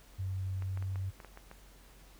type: tone with pitch glide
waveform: sine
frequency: 94.8 to 95.4 Hz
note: F#2 to G2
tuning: +43 to -47 cents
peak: -33 dBFS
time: 0.18-1.11 s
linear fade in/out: 20 ms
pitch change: +10 cents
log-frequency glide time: 0.65-0.78 s
type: clicks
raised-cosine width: 0.5 ms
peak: -33 dBFS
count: 8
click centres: 0.623 / 0.774 / 0.825 / 0.958 / 1.202 / 1.247 / 1.374 / 1.514 s
effects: added 46 Hz sine -56 dBFS peak until 2.19 s + pink hiss -60 dBFS RMS until 2.19 s